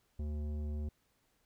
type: tone with tanh clipping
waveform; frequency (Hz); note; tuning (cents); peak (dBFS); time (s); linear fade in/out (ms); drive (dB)
sine; 74.7; D2; +30; -37; 0.19-0.89; 5; 13
effects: pink hiss -75 dBFS RMS until 1.45 s